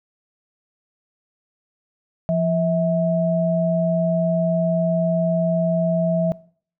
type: tone pair together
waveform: sine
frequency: 171.63 / 648 Hz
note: F3 / E5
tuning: -30 / -30 cents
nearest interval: octave + major seventh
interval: 2300 cents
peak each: -20 dBFS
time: 2.29-6.32 s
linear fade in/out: 0 ms
effects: noise-tail reverb RT60 0.5 s tail -21 dB re dry